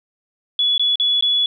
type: tone with dropouts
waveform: sine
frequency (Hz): 3405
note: G#7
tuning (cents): +42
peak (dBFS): -14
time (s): 0.59-1.46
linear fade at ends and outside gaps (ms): 2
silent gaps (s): 0.78-0.795 / 0.957-0.998 / 1.21-1.224
effects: none